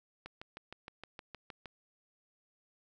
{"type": "click train", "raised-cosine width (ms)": 0.3, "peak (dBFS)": -29, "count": 10, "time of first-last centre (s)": [0.26, 1.658], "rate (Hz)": 6.44, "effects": []}